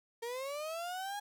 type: linear sweep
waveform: 35% pulse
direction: up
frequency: 456.5 to 830.6 Hz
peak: -36 dBFS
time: 0.22-1.2 s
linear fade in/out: 10 ms
effects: none